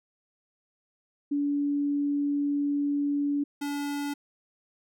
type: tone pair in turn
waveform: sine / square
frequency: 286.9 / 286.9 Hz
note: D4 / D4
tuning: -40 / -40 cents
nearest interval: unison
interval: 0 cents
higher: neither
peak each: -24 / -30 dBFS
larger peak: first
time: 1.31-3.44 / 3.61-4.14 s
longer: first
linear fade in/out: 10 ms
effects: none